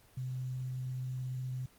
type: tone with quantisation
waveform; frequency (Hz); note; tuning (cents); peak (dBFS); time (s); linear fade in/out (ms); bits
sine; 128.3; C3; -34; -35; 0.17-1.66; 5; 10
effects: pink hiss -63 dBFS RMS until 1.78 s + Opus 24 kbps

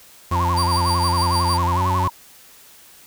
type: tone with pitch glide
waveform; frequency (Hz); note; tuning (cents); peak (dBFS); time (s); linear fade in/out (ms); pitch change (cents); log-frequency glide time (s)
40% pulse; 87.3 to 91.75; F2 to F#2; 0 to -14; -19; 0.31-2.08; 5; +86; 1.72-1.81
type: tone with vibrato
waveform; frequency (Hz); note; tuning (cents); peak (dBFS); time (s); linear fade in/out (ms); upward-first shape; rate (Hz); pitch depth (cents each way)
sine; 987.8; B5; 0; -19; 0.31-2.1; 20; sine; 11; 210
type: tone with tremolo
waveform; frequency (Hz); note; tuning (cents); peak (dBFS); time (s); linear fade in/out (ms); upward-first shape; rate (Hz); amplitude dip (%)
35% pulse; 4701; D8; +1; -21; 0.56-1.58; 20; sine; 6.5; 65
effects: white hiss -47 dBFS RMS until 3.06 s

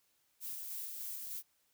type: noise with tremolo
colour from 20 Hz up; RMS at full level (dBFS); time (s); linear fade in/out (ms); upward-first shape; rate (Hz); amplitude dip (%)
violet; -42; 0.4-1.43; 50; square; 3.3; 25
effects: white hiss -75 dBFS RMS until 1.73 s

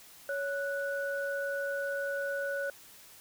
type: tone pair together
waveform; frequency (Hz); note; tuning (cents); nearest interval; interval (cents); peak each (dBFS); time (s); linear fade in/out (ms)
sine; 559 / 1476.9; C#5 / F#6; +14 / -4; octave + perfect fourth; 1682; -33 / -35; 0.29-2.7; 2
effects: white hiss -54 dBFS RMS until 3.2 s

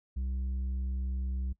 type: tone with tanh clipping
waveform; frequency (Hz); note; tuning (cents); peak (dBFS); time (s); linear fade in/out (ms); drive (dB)
sine; 64.3; C2; -30; -32; 0.16-1.53; 10; 6
effects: noise-tail reverb RT60 0.1 s tail -20 dB re dry

